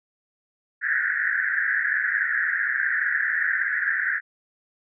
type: band-pass noise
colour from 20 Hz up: white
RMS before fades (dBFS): -24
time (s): 0.81-4.21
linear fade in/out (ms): 50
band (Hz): 1500 to 1900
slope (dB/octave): 96
effects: none